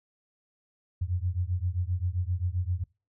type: beating tone pair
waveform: sine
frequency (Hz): 86.5 / 94.1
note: F2 / F#2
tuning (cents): -16 / +30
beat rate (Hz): 7.6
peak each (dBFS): -29 / -30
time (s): 1.01-2.84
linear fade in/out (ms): 10
effects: noise-tail reverb RT60 0.3 s tail -25 dB re dry